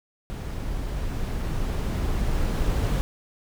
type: noise with level ramp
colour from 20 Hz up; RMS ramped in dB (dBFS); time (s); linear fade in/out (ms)
brown; -31 to -22; 0.3-3.01; 0
effects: none